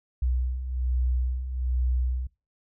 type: beating tone pair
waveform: sine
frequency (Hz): 61.74 / 62.94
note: B1 / B1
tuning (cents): 0 / +33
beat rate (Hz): 1.2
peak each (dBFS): -30 / -24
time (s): 0.22-2.27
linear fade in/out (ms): 5
effects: noise-tail reverb RT60 0.3 s tail -24 dB re dry + tanh soft clip ceiling -16 dBFS